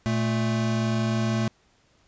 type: tone pair together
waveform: square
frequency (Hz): 116.81 / 220.7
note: A#2 / A3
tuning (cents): +4 / +5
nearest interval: major seventh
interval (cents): 1101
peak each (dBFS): -26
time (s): 0.06-1.48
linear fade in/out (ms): 0
effects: pink hiss -63 dBFS RMS until 2.07 s + resampled to 16000 Hz